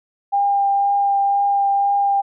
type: tone with vibrato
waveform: sine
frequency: 800 Hz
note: G5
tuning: 35 cents sharp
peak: -14 dBFS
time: 0.32-2.22 s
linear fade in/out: 20 ms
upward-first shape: triangle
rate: 2 Hz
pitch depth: 12 cents each way
effects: none